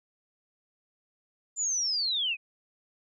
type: linear sweep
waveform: sine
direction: down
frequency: 7200 to 2423 Hz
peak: -26 dBFS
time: 1.56-2.37 s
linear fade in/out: 50 ms
effects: none